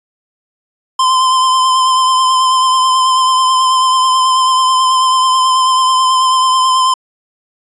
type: tone with vibrato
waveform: square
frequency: 1035 Hz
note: C6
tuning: 19 cents flat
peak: -9 dBFS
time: 0.99-6.94 s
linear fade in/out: 5 ms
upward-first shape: triangle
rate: 9.2 Hz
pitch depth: 28 cents each way
effects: resampled to 22050 Hz